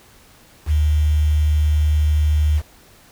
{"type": "tone with quantisation", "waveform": "sine", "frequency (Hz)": 75.6, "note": "D#2", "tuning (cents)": -49, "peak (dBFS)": -13, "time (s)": [0.66, 2.62], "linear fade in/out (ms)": 50, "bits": 6, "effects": ["pink hiss -49 dBFS RMS until 3.11 s"]}